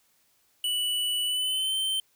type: tone with pitch glide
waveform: square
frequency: 2960 to 3104 Hz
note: F#7 to G7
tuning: 0 to -18 cents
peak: -26 dBFS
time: 0.64-2 s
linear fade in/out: 2 ms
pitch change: +82 cents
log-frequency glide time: 1.25-1.76 s
effects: white hiss -67 dBFS RMS until 2.15 s